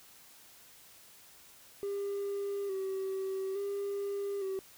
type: tone with vibrato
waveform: triangle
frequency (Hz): 392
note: G4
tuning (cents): 0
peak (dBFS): -30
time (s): 1.83-4.59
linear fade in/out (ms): 0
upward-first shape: square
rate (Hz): 0.58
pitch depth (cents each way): 37
effects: tanh soft clip ceiling -28 dBFS + white hiss -57 dBFS RMS until 4.77 s